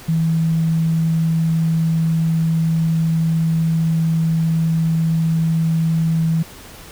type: tone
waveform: sine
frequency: 162.5 Hz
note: E3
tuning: 24 cents flat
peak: -14 dBFS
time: 0.08-6.43 s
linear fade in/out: 10 ms
effects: pink hiss -39 dBFS RMS until 6.91 s